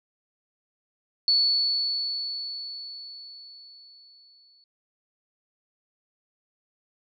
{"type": "tone with exponential decay", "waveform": "sine", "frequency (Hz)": 4435, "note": "C#8", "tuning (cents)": 0, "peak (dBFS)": -17, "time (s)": [1.28, 4.64], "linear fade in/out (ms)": 1, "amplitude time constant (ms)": 730, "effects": []}